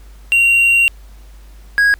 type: tone pair in turn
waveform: triangle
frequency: 2756 / 1650.1 Hz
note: F7 / G#6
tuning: -24 / -12 cents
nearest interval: major sixth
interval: 888 cents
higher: first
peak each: -7 dBFS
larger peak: neither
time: 0.32-0.88 / 1.78-1.94 s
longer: first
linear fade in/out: 0 ms
effects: added 50 Hz sine -36 dBFS peak until 1.99 s + pink hiss -50 dBFS RMS until 1.99 s